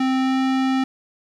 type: tone with pitch glide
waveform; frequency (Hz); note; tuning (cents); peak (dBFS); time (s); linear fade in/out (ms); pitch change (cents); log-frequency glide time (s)
square; 261.6 to 263.3; C4 to C4; 0 to +11; -18; 0-0.84; 5; +11; 0.19-0.39
effects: low-pass 4000 Hz 12 dB/octave + 9-bit